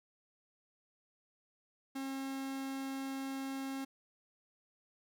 45% pulse tone, 269.6 Hz, C#4, 48 cents flat, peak -38 dBFS, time 1.95-3.85 s, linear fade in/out 10 ms, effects none

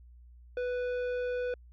sine tone with tanh clipping, 494.8 Hz, B4, 3 cents sharp, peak -32 dBFS, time 0.57-1.54 s, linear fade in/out 2 ms, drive 11 dB, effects added 60 Hz sine -51 dBFS peak until 1.72 s

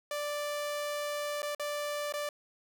sawtooth tone with dropouts, 587.3 Hz, D5, in tune, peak -29 dBFS, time 0.11-2.29 s, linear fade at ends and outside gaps 2 ms, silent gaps 1.42-1.429 / 1.549-1.596 / 2.124-2.138 s, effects none

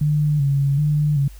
sine tone with vibrato, 144.4 Hz, D3, 29 cents flat, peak -15 dBFS, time 0.01-1.28 s, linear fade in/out 5 ms, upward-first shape square, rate 1.3 Hz, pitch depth 59 cents each way, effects added 50 Hz sine -37 dBFS peak until 1.39 s + white hiss -51 dBFS RMS until 1.39 s

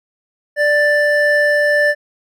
triangle tone pair together, 589.3 / 1766 Hz, D5 / A6, +6 / +6 cents, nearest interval octave + perfect fifth, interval 1900 cents, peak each -12 dBFS, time 0.56-1.95 s, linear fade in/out 50 ms, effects none

